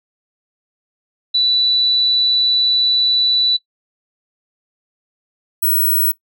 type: tone pair in turn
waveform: sine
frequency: 3963 / 15925 Hz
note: B7 / B9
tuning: +5 / +13 cents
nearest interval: 2 octaves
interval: 2408 cents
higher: second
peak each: -12 dBFS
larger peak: neither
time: 1.34-3.57 / 5.62-6.12 s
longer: first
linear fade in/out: 10 ms
effects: noise-tail reverb RT60 0.1 s tail -18 dB re dry